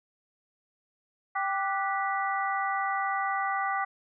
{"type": "harmonic tone with a mistuned harmonic", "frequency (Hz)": 392, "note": "G4", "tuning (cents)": 0, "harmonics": [2, 3, 4, 5], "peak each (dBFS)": [-30, -31, -36, -34], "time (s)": [1.35, 3.85], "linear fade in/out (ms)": 10, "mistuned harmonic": 4, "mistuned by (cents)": -98, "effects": []}